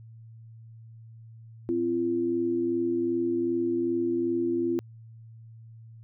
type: tone pair together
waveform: sine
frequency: 259.6 / 342.2 Hz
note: C4 / F4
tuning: -13 / -35 cents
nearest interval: perfect fourth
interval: 478 cents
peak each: -30 / -25 dBFS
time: 1.69-4.79 s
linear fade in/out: 0 ms
effects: added 113 Hz sine -45 dBFS peak until 6.03 s